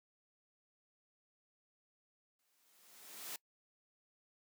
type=noise with exponential growth; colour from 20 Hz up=white; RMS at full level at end=-43 dBFS; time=2.39-3.36 s; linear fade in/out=2 ms; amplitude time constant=210 ms; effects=noise-tail reverb RT60 0.1 s tail -23 dB re dry + high-pass 200 Hz 12 dB/octave